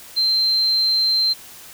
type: tone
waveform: sine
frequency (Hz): 4130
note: C8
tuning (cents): -23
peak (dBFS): -15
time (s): 0.16-1.34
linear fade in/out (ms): 20
effects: white hiss -41 dBFS RMS until 1.73 s